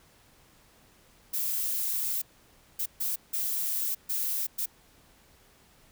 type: noise bursts at uneven times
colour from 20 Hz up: violet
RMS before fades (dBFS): -30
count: 6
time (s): 1.33-2.22 / 2.79-2.86 / 3-3.16 / 3.33-3.95 / 4.09-4.47 / 4.58-4.66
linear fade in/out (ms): 10
effects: pink hiss -60 dBFS RMS until 5.91 s

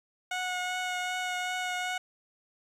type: tone with vibrato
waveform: 15% pulse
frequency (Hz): 730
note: F#5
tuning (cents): -24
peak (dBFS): -24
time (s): 0.31-1.98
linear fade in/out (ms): 5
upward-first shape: triangle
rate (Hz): 2.6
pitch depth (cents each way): 14
effects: low-pass 8000 Hz 12 dB/octave + 10-bit

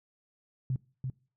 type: tone with echo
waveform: sine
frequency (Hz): 130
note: C3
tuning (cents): -11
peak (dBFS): -27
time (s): 0.7-0.76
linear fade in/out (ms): 2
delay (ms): 340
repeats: 1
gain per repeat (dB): -4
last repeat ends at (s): 1.1
effects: noise-tail reverb RT60 0.4 s tail -23 dB re dry

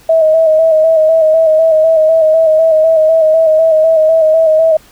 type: tone with vibrato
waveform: sine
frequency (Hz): 638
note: D#5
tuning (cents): +43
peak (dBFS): -5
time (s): 0.09-4.77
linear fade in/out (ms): 5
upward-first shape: square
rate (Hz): 4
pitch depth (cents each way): 32
effects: pink hiss -43 dBFS RMS until 4.91 s

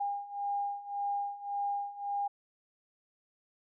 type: beating tone pair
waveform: sine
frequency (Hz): 807 / 808.8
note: G#5 / G#5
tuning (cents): -50 / -46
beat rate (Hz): 1.8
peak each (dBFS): -37 / -34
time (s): 0-2.28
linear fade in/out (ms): 10
effects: none

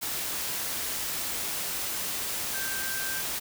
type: tone in noise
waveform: sine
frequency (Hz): 1568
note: G6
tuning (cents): 0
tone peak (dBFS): -35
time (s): 2.53-3.22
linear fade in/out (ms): 20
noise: white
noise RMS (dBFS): -32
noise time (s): 0.01-3.4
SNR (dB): -6
effects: none

